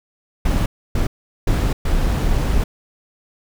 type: noise bursts at uneven times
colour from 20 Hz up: brown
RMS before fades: -17 dBFS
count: 4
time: 0.45-0.66 / 0.95-1.07 / 1.47-1.73 / 1.85-2.64 s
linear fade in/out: 5 ms
effects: none